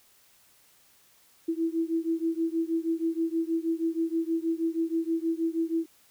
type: beating tone pair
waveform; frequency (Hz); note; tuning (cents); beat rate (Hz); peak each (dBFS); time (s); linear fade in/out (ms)
sine; 326.2 / 332.5; E4 / E4; -18 / +15; 6.3; -28 / -29; 1.48-5.86; 10
effects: white hiss -61 dBFS RMS until 6.1 s